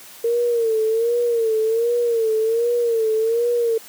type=tone with vibrato; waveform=sine; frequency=458.3 Hz; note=A#4; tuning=29 cents flat; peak=-16 dBFS; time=0.24-3.78 s; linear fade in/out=5 ms; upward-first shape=sine; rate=1.3 Hz; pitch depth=82 cents each way; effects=white hiss -42 dBFS RMS until 3.88 s + high-pass 150 Hz 12 dB/octave